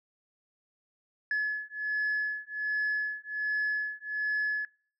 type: beating tone pair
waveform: sine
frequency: 1707 / 1708.3 Hz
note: G#6 / G#6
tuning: +47 / +48 cents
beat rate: 1.3 Hz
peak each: -30 dBFS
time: 1.31-4.65 s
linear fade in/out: 2 ms
effects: noise-tail reverb RT60 0.5 s tail -26 dB re dry + tanh soft clip ceiling -24 dBFS